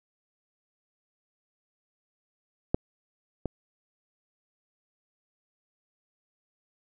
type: clicks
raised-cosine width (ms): 2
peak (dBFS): -9 / -16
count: 2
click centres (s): 2.745 / 3.457
effects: none